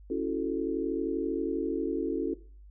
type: chord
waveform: sine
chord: F# minor seventh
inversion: second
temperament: equal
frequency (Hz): 277.2 / 329.6 / 370 / 440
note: C#4 / E4 / F#4 / A4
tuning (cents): 0 / 0 / 0 / 0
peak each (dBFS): -33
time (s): 0.1-2.34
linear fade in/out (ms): 5
effects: noise-tail reverb RT60 0.4 s tail -17 dB re dry + added 50 Hz sine -48 dBFS peak until 2.7 s